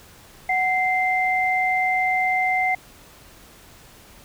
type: tone pair together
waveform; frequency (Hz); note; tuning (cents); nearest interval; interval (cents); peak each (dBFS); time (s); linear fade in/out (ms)
sine; 744 / 2084; F#5 / C7; +9 / -7; octave + tritone; 1784; -21; 0.49-2.75; 5
effects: pink hiss -48 dBFS RMS until 4.24 s